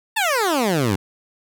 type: exponential sweep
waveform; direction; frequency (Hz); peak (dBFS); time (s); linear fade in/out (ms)
15% pulse; down; 919 to 89.3; -11; 0.16-0.96; 10
effects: none